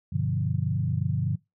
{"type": "chord", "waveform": "sine", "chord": "G dominant seventh", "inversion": "none", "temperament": "equal", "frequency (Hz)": [98, 123.47, 146.83, 174.61], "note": ["G2", "B2", "D3", "F3"], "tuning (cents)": [0, 0, 0, 0], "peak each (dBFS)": [-29, -29, -28, -32], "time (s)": [0.12, 1.36], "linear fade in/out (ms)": 10, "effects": ["noise-tail reverb RT60 0.2 s tail -22 dB re dry"]}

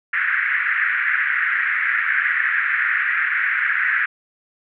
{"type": "band-pass noise", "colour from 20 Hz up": "white", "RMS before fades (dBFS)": -20, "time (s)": [0.13, 4.06], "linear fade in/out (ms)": 5, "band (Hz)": [1500, 2000], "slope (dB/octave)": 48, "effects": []}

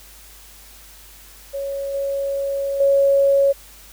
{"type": "tone with level steps", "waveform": "sine", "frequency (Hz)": 554.4, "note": "C#5", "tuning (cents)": 0, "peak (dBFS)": [-23, -20, -12], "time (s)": [1.53, 3.53], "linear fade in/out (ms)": 20, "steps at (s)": [1.94, 2.8], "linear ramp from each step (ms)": 5, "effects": ["added 50 Hz sine -47 dBFS peak until 3.92 s", "white hiss -45 dBFS RMS until 3.92 s"]}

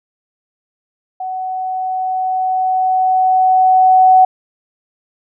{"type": "tone with level ramp", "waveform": "sine", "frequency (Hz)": 748, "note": "F#5", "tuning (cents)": 19, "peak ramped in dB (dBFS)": [-20, -4], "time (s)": [1.2, 4.25], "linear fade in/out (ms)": 5, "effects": []}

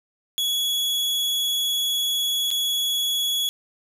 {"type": "tone with dropouts", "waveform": "40% pulse", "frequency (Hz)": 3369, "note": "G#7", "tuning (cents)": 24, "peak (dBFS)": -20, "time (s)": [0.38, 3.49], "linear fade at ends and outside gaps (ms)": 0, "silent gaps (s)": [2.505, 2.513], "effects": []}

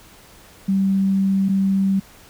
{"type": "tone pair in turn", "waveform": "sine", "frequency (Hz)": [193.9, 193.9], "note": ["G3", "G3"], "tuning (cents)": [-19, -19], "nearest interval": "unison", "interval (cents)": 0, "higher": "neither", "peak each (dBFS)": -15, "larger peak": "neither", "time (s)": [[0.68, 1.49], [1.49, 2]], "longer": "first", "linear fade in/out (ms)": 10, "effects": ["pink hiss -47 dBFS RMS until 2.29 s"]}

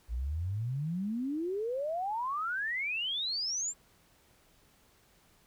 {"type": "exponential sweep", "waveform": "sine", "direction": "up", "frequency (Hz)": [54.6, 7540], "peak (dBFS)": -31, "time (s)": [0.08, 3.74], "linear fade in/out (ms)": 50, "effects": ["pink hiss -65 dBFS RMS until 5.46 s"]}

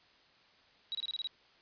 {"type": "tone bursts", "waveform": "sine", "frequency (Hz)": 3875, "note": "B7", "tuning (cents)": -34, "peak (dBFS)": -34, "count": 7, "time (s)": [0.92, 1.272], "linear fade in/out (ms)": 0, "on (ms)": 28, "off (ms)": 26, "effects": ["white hiss -64 dBFS RMS until 1.61 s", "resampled to 11025 Hz"]}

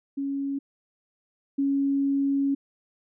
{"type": "tone pair in turn", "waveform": "sine", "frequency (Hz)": [277.2, 277.2], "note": ["C#4", "C#4"], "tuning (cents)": [0, 0], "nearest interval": "unison", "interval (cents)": 0, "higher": "neither", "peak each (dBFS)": [-26, -21], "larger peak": "second", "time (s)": [[0.17, 0.59], [1.58, 2.55]], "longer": "second", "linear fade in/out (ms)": 10, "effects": []}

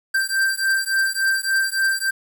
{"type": "beating tone pair", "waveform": "square", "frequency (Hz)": [1568, 1571.5], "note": ["G6", "G6"], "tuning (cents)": [0, 4], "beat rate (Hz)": 3.5, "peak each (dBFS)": -22, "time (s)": [0.14, 2.11], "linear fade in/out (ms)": 10, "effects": ["8-bit"]}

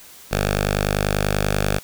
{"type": "tone with notch filter", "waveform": "5% pulse", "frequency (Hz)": 50.2, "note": "G1", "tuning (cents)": 42, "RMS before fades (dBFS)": -21, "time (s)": [0.31, 1.79], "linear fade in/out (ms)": 10, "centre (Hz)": 300, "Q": 1.1, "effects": ["white hiss -44 dBFS RMS until 1.83 s"]}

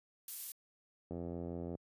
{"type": "noise", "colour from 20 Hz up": "violet", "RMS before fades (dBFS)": -41, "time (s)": [0.28, 0.52], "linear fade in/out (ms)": 2}
{"type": "click train", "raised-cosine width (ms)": 2, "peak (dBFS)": -29, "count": 56, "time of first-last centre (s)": [1.11, 1.752], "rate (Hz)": 85.7}
{"effects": ["high-pass 80 Hz 12 dB/octave", "resampled to 32000 Hz"]}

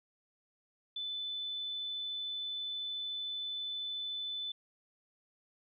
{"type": "tone", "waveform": "sine", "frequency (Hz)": 3507, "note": "A7", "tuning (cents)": -6, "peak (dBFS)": -36, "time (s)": [0.96, 4.52], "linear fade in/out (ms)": 5, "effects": []}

